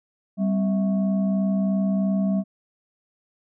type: tone with frequency modulation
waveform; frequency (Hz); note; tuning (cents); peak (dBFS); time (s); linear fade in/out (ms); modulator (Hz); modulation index
sine; 196; G3; 0; -19; 0.37-2.44; 50; 455; 0.48
effects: none